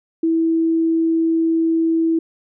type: tone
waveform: sine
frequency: 327.1 Hz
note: E4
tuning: 13 cents flat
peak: -14 dBFS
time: 0.23-2.19 s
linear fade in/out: 5 ms
effects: none